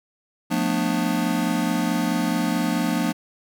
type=chord; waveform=square; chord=B half-diminished seventh; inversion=second; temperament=just; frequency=177.8 / 222.2 / 246.9 / 296.3 Hz; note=F3 / A3 / B3 / D4; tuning=+31 / +17 / 0 / +15 cents; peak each=-27 dBFS; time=0.5-3.13 s; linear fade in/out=20 ms; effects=none